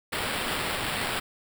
violet noise with sample-and-hold, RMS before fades -30 dBFS, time 0.12-1.2 s, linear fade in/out 10 ms, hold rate 6300 Hz, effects none

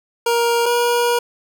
25% pulse tone pair in turn, 470 / 478.5 Hz, A#4 / A#4, +14 / +45 cents, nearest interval unison, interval 31 cents, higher second, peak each -11 dBFS, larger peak neither, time 0.26-0.66 / 0.66-1.19 s, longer second, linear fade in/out 5 ms, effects none

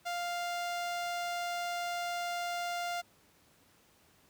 sawtooth tone with notch filter, 699 Hz, F5, 1 cent sharp, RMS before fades -36 dBFS, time 0.05-3.02 s, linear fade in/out 20 ms, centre 11000 Hz, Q 1.4, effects pink hiss -65 dBFS RMS until 4.29 s + high-pass 80 Hz 12 dB/octave

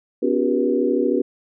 sine tone cluster, 253.3 / 287.7 / 363.1 / 396.5 / 481.9 Hz, B3 / D4 / F#4 / G4 / B4, +44 / -36 / -33 / +20 / -43 cents, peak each -23 dBFS, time 0.22-1.22 s, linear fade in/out 10 ms, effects none

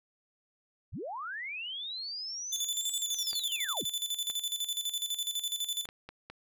sine linear two-way sweep, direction up then down, 38.33 to 7900 to 38.33 Hz, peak -36 dBFS, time 0.92-3.85 s, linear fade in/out 20 ms, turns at 2.96 s
sawtooth tone with tremolo, 3500 Hz, A7, 10 cents flat, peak -27 dBFS, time 2.52-5.86 s, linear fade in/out 10 ms, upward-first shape square, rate 12 Hz, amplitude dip 70%
clicks, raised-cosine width 0.3 ms, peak -28 dBFS, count 6, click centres 3.331 / 4.3 / 5.854 / 5.889 / 6.09 / 6.3 s
effects none

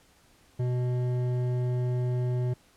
triangle tone with hard clipping, 124.3 Hz, B2, 12 cents sharp, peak -27 dBFS, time 0.59-2.54 s, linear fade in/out 10 ms, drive 14 dB, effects pink hiss -61 dBFS RMS until 2.76 s + low-pass 12000 Hz 12 dB/octave

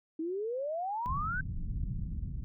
sine exponential sweep, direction up, 311.1 to 1568 Hz, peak -32 dBFS, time 0.19-1.41 s, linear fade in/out 5 ms
pink low-pass noise, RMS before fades -36 dBFS, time 1.06-2.44 s, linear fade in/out 0 ms, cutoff 170 Hz, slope 24 dB/octave
effects none

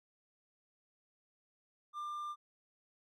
triangle tone, 1194 Hz, D6, 28 cents sharp, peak -37 dBFS, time 1.93-2.36 s, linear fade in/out 50 ms, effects none

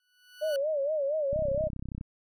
20% pulse tone with exponential growth, 1480 Hz, F#6, in tune, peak -31 dBFS, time 0-0.56 s, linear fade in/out 1 ms, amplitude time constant 120 ms
sine tone with vibrato, 587.3 Hz, D5, in tune, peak -26 dBFS, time 0.41-1.69 s, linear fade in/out 20 ms, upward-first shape sine, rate 4.3 Hz, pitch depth 130 cents each way
click train, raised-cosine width 5 ms, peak -25 dBFS, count 23, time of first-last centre 1.33-2.011 s, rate 32.3 Hz
effects none

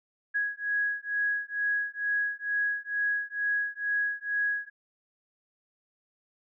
sine beating tone pair, 1661.2 / 1663.4 Hz, G#6 / G#6, 0 / +2 cents, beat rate 2.2 Hz, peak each -30 dBFS, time 0.34-4.7 s, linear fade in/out 20 ms, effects none

